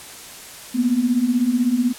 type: beating tone pair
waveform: sine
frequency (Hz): 233.1 / 249.1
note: A#3 / B3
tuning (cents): 0 / +15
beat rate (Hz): 16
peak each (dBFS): -21 / -17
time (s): 0.74-1.93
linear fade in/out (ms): 20
effects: white hiss -38 dBFS RMS until 1.98 s + low-pass 12000 Hz 12 dB/octave